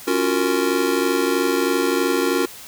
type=chord; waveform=square; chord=Gb major seventh; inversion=second; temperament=just; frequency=277.5 / 346.9 / 370 / 462.5 Hz; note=Db4 / F4 / Gb4 / Bb4; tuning=+2 / -12 / 0 / -14 cents; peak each=-24 dBFS; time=0.07-2.46 s; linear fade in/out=10 ms; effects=white hiss -39 dBFS RMS until 2.67 s